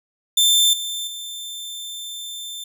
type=tone with level steps; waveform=sawtooth; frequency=3559 Hz; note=A7; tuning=19 cents sharp; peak=-10 / -22 / -27 dBFS; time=0.37-2.64 s; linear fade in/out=5 ms; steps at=0.73 / 1.07 s; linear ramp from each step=5 ms; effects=none